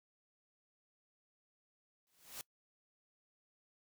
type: noise with exponential growth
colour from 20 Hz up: white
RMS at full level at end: -43 dBFS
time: 2.07-2.41 s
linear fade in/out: 0 ms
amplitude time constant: 73 ms
effects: noise-tail reverb RT60 0.1 s tail -22 dB re dry